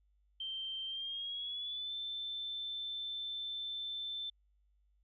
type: tone with pitch glide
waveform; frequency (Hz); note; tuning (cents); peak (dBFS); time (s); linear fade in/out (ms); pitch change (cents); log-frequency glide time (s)
sine; 3136 to 3540; G7 to A7; 0 to +10; -38; 0.4-4.3; 5; +210; 0.86-1.93
effects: added 50 Hz sine -69 dBFS peak until 5.03 s